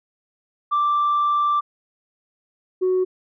sine tone pair in turn, 1174.7 / 370 Hz, D6 / F#4, 0 / 0 cents, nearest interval octave + minor sixth, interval 2000 cents, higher first, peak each -15 dBFS, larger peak neither, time 0.71-1.61 / 2.81-3.05 s, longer first, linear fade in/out 20 ms, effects tanh soft clip ceiling -14 dBFS

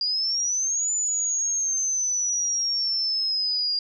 sine exponential two-way sweep, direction up then down, 4800 to 7040 to 4800 Hz, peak -22 dBFS, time 0.01-3.79 s, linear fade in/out 2 ms, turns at 0.92 s, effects none

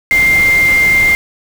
sine tone in noise, 2102 Hz, C7, 7 cents sharp, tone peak -7 dBFS, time 0.11-1.15 s, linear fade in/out 0 ms, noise pink, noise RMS -22 dBFS, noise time 0.11-1.15 s, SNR +12 dB, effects none

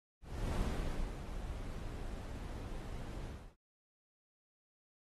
brown noise with ADSR envelope, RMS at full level -34 dBFS, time 0.21-3.56 s, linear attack 340 ms, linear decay 580 ms, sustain -9 dB, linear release 300 ms, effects AAC 32 kbps

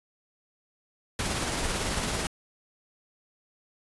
pink noise with tremolo, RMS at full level -28 dBFS, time 1.19-2.27 s, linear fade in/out 2 ms, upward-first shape triangle, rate 18 Hz, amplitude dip 35%, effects resampled to 24000 Hz

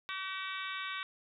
harmonic tone with a mistuned harmonic, 381.4 Hz, G4, 47 cents flat, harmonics 3 / 4 / 5 / 6 / 7 / 8 / 9 / 10, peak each -42 / -43 / -46 / -44 / -47 / -50 / -48 / -46 dBFS, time 0.09-1.03 s, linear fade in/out 0 ms, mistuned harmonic 10, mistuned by -50 cents, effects none

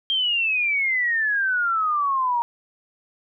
sine exponential sweep, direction down, 3204 to 932.3 Hz, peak -19 dBFS, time 0.1-2.42 s, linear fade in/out 0 ms, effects none

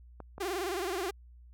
clicks, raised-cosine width 1 ms, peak -29 dBFS, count 2, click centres 0.203 / 0.381 s
sawtooth tone with vibrato, 371.8 Hz, F#4, 8 cents sharp, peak -28 dBFS, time 0.4-1.11 s, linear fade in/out 10 ms, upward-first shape sine, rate 19 Hz, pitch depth 150 cents each way
effects added 60 Hz sine -51 dBFS peak until 1.53 s

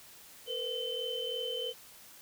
sine tone cluster, 461 / 504 / 3066 Hz, A#4 / B4 / G7, -19 / +35 / -39 cents, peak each -39 / -39 / -36 dBFS, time 0.46-1.74 s, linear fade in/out 50 ms, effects white hiss -54 dBFS RMS until 2.21 s

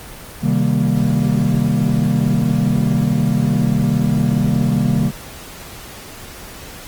triangle chord, C minor seventh, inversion none, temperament equal, 130.81 / 155.56 / 196 / 233.1 Hz, C3 / Eb3 / G3 / Bb3, 0 / 0 / 0 / 0 cents, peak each -17 dBFS, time 0.41-5.12 s, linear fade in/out 50 ms, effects pink hiss -35 dBFS RMS until 6.87 s + Opus 24 kbps

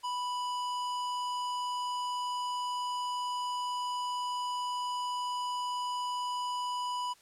sine tone with tanh clipping, 987.8 Hz, B5, in tune, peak -34 dBFS, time 0.03-7.14 s, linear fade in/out 20 ms, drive 18 dB, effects white hiss -62 dBFS RMS until 7.21 s + low-pass 10000 Hz 12 dB/octave

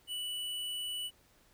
sine tone with tanh clipping, 2960 Hz, F#7, in tune, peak -37 dBFS, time 0.07-1.11 s, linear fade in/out 50 ms, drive 17 dB, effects pink hiss -66 dBFS RMS until 1.53 s

